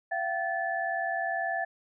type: tone cluster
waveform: sine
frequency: 680 / 760 / 1739 Hz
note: F5 / F#5 / A6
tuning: -46 / +46 / -21 cents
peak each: -32 / -33 / -32 dBFS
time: 0.11-1.65 s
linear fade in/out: 10 ms
effects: none